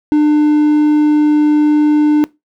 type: tone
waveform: triangle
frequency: 299.9 Hz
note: D4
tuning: 36 cents sharp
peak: -5 dBFS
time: 0.12-2.24 s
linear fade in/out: 0 ms
effects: noise-tail reverb RT60 0.2 s tail -21 dB re dry